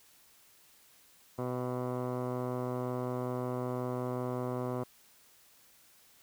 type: tone with low-pass filter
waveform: 15% pulse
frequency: 125.4 Hz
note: B2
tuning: 27 cents sharp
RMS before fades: -35 dBFS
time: 1.38-4.84 s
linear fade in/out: 10 ms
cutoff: 870 Hz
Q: 4.6
effects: white hiss -62 dBFS RMS until 6.22 s